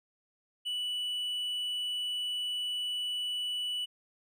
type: tone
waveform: triangle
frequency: 2960 Hz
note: F#7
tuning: in tune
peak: -30 dBFS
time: 0.65-3.86 s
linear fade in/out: 20 ms
effects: none